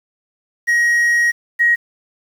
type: tone pair in turn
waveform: triangle / sine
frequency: 1890 / 1890 Hz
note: A#6 / A#6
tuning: +23 / +23 cents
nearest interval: unison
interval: 0 cents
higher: neither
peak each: -10 dBFS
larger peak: neither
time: 0.67-1.32 / 1.59-1.76 s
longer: first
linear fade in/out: 20 ms
effects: 7-bit